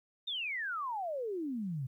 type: exponential sweep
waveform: sine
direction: down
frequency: 3729 to 123.47 Hz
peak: -34 dBFS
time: 0.27-1.87 s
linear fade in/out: 10 ms
effects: 12-bit